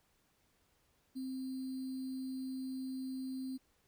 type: tone with sample-and-hold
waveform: sine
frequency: 261.6 Hz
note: C4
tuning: in tune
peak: -38 dBFS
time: 1.15-3.58 s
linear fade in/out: 20 ms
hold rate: 4410 Hz
effects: pink hiss -74 dBFS RMS until 3.87 s